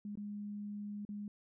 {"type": "tone with dropouts", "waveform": "sine", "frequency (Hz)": 206.2, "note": "G#3", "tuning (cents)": -12, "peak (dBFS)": -40, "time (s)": [0.05, 1.28], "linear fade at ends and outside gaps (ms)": 2, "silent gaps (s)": [[0.155, 0.173], [1.051, 1.09]], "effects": []}